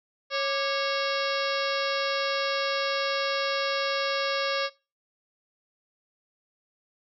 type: harmonic tone with a mistuned harmonic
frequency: 550 Hz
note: C#5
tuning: 14 cents flat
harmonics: 1 / 2 / 3 / 4 / 5 / 6 / 7 / 8 / 9 / 10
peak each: -29 / -32 / -34 / -35 / -36 / -37 / -37 / -38 / -39 / -39 dBFS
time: 0.3-4.7 s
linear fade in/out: 50 ms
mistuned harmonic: 2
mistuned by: +120 cents
effects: noise-tail reverb RT60 0.3 s tail -22 dB re dry